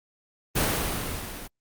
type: noise with level ramp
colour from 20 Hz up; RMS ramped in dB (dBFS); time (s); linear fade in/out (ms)
pink; -22 to -39; 0.55-1.48; 20
effects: Opus 32 kbps